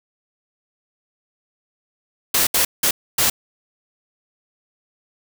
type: noise bursts at uneven times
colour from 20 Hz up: white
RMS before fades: -17 dBFS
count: 4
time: 2.34-2.47 / 2.54-2.65 / 2.83-2.91 / 3.18-3.3 s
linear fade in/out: 5 ms
effects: none